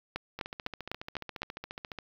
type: two click trains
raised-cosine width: 0.3 ms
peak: -23 / -17 dBFS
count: 24 / 6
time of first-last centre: 0.39-1.987 / 0.16-1.419 s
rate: 14.4 / 3.97 Hz
effects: 8-bit